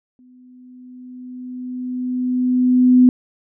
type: tone with exponential growth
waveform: sine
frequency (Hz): 251.4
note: B3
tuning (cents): +31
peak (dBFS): -6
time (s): 0.19-3.09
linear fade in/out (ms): 1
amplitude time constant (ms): 630
effects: none